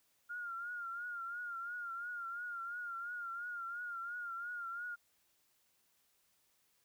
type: tone with vibrato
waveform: sine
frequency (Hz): 1406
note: F6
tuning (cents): +11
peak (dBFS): -40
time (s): 0.29-4.96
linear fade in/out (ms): 20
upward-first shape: triangle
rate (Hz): 2.9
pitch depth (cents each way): 75
effects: white hiss -75 dBFS RMS until 6.84 s